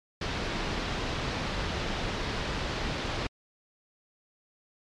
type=low-pass noise; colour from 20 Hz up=pink; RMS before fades=-32 dBFS; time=0.21-3.27 s; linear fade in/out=5 ms; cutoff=4900 Hz; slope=24 dB/octave; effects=MP3 64 kbps